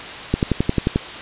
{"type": "click train", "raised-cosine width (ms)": 3, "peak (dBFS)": -3, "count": 8, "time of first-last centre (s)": [0.34, 0.959], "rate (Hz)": 11.3, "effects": ["white hiss -31 dBFS RMS until 1.21 s", "resampled to 8000 Hz"]}